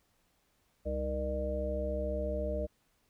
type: harmonic tone with a mistuned harmonic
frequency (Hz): 66.9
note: C2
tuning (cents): +39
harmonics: 1 / 3 / 5 / 7 / 9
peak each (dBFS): -35 / -42 / -44 / -40 / -35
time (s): 0.85-2.67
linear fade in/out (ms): 20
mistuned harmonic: 5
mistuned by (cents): -120
effects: pink hiss -73 dBFS RMS until 3.09 s